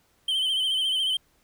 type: tone with vibrato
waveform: triangle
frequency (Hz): 3098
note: G7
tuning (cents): -21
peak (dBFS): -21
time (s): 0.28-1.17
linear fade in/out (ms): 5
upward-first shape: sine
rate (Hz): 14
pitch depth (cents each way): 54
effects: pink hiss -65 dBFS RMS until 1.43 s